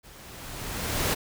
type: noise with level ramp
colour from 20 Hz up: pink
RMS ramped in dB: -50 to -24 dBFS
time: 0.03-1.15 s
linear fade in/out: 20 ms
effects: none